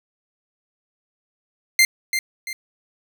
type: tone with echo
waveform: sawtooth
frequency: 2093 Hz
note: C7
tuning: in tune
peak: -8 dBFS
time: 1.79-1.85 s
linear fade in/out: 2 ms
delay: 340 ms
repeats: 2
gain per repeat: -8 dB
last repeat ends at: 2.53 s
effects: none